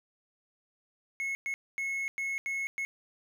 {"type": "tone bursts at uneven times", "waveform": "triangle", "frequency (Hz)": 2182, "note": "C#7", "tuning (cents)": -28, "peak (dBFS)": -29, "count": 6, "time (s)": [[1.2, 1.35], [1.46, 1.54], [1.78, 2.08], [2.18, 2.38], [2.46, 2.67], [2.78, 2.85]], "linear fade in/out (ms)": 0, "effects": []}